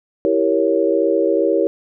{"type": "chord", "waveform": "sine", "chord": "E diminished seventh", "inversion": "none", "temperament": "equal", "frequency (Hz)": [329.6, 392, 466.2, 554.4], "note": ["E4", "G4", "Bb4", "Db5"], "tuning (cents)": [0, 0, 0, 0], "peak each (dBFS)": -19, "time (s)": [0.25, 1.67], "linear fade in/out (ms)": 0, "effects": []}